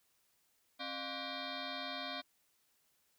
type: tone with frequency modulation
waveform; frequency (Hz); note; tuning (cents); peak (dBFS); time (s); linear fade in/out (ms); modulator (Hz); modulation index
sine; 1480; F#6; 0; -39; 0.79-2.22; 20; 437; 6.4
effects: white hiss -75 dBFS RMS until 3.18 s